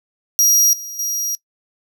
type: tone with level steps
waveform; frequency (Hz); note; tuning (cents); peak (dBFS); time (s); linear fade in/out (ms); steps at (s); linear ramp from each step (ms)
sawtooth; 5720; F8; +41; -8 / -26 / -17; 0.39-1.35; 0; 0.73 / 0.99; 2
effects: noise-tail reverb RT60 0.1 s tail -22 dB re dry